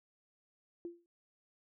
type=tone with exponential decay; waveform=sine; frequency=343.6 Hz; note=F4; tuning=28 cents flat; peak=-37 dBFS; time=0.85-1.06 s; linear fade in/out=1 ms; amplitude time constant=44 ms; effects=none